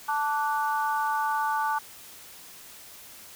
sine chord, D major, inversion second, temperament equal with one note detuned, 880 / 1162.5 / 1480 Hz, A5 / D6 / F#6, 0 / -18 / 0 cents, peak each -26 / -30 / -32 dBFS, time 0.08-1.79 s, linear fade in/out 10 ms, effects white hiss -47 dBFS RMS until 3.35 s

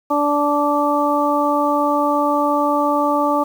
harmonic tone, 291.4 Hz, D4, 13 cents flat, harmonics 1 / 2 / 3 / 4, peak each -20 / -20 / -20 / -20 dBFS, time 0.1-3.44 s, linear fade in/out 10 ms, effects 7-bit

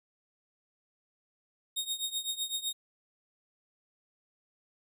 sawtooth tone with tremolo, 3719 Hz, A#7, 5 cents flat, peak -26 dBFS, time 1.76-2.73 s, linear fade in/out 10 ms, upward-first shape triangle, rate 7.9 Hz, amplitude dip 90%, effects none

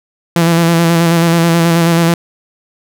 sawtooth tone with vibrato, 167.9 Hz, E3, 32 cents sharp, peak -4 dBFS, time 0.36-2.14 s, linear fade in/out 2 ms, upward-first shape square, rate 9.3 Hz, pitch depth 25 cents each way, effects none

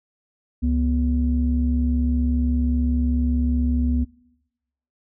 sine tone pair together, 69.3 / 244.3 Hz, C#2 / B3, 0 / -19 cents, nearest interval octave + minor seventh, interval 2181 cents, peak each -19 / -21 dBFS, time 0.62-4.05 s, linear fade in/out 20 ms, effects noise-tail reverb RT60 0.9 s tail -22 dB re dry + tanh soft clip ceiling -10 dBFS

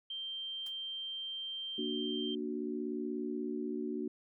sine tone, 3150 Hz, G7, 8 cents sharp, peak -38 dBFS, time 0.1-2.35 s, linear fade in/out 5 ms
white noise with exponential decay, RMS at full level -49 dBFS, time 0.66-0.74 s, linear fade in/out 5 ms, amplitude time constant 17 ms
sine chord, Bb augmented, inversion none, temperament equal, 233.1 / 293.7 / 370 Hz, Bb3 / D4 / F#4, 0 / 0 / 0 cents, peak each -39 dBFS, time 1.78-4.08 s, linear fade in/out 5 ms
effects none

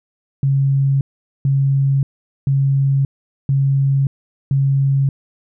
sine tone bursts, 137.2 Hz, C#3, 17 cents flat, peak -12 dBFS, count 5, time 0.43-5.09 s, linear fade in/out 2 ms, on 580 ms, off 440 ms, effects none

